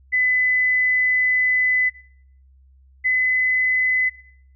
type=tone pair in turn; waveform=sine; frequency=2008 / 2018 Hz; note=B6 / B6; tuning=+28 / +37 cents; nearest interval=unison; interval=9 cents; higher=second; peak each=-16 dBFS; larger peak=neither; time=0.12-1.9 / 3.04-4.1 s; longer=first; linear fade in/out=20 ms; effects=noise-tail reverb RT60 0.6 s tail -18 dB re dry + added 66 Hz sine -49 dBFS peak until 4.55 s